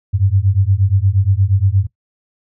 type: beating tone pair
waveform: sine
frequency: 93.3 / 101.8 Hz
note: F#2 / G#2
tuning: +15 / -34 cents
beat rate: 8.5 Hz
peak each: -14 dBFS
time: 0.13-1.87 s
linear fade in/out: 20 ms
effects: noise-tail reverb RT60 0.1 s tail -18 dB re dry